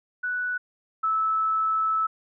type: tone pair in turn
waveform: sine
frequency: 1480 / 1306.7 Hz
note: F#6 / E6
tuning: 0 / -16 cents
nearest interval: major second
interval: 216 cents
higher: first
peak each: -25 / -21 dBFS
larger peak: second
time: 0.23-0.58 / 1.03-2.07 s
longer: second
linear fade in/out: 10 ms
effects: none